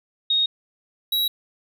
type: tone pair in turn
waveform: sine / square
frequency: 3734 / 3872 Hz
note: A#7 / B7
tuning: +2 / -35 cents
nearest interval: minor second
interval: 63 cents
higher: second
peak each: -17 / -20 dBFS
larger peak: first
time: 0.3-0.46 / 1.12-1.28 s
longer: neither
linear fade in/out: 5 ms
effects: none